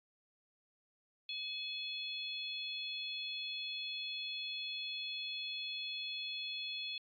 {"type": "harmonic tone", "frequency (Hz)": 852, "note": "G#5", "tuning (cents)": 44, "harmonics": [3, 4, 5], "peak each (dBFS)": [-44, -42, -45], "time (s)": [1.29, 6.98], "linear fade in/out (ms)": 2, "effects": ["AAC 64 kbps"]}